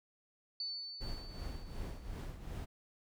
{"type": "tone with exponential decay", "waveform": "sine", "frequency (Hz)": 4497, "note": "C#8", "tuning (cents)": 24, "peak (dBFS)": -36, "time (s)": [0.6, 2.26], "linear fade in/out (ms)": 2, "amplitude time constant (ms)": 360}
{"type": "noise with tremolo", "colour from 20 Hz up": "brown", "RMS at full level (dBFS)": -40, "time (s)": [1, 2.66], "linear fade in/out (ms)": 20, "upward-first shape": "triangle", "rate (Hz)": 2.7, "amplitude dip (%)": 70}
{"effects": []}